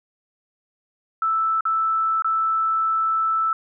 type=tone with dropouts; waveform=sine; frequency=1318.5 Hz; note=E6; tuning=in tune; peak=-18 dBFS; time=1.22-3.53 s; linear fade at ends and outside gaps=2 ms; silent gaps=1.608-1.653 / 2.222-2.245 s; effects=none